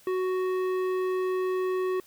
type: tone with tanh clipping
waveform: sine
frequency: 370.9 Hz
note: F#4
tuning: 4 cents sharp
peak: -27 dBFS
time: 0.07-2 s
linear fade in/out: 2 ms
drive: 13 dB
effects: white hiss -57 dBFS RMS until 2.06 s